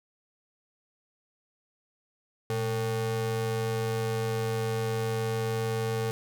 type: ring-modulated tone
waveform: square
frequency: 166.9 Hz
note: E3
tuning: 22 cents sharp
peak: -25 dBFS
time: 2.5-6.11 s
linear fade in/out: 0 ms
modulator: 284 Hz
effects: 10-bit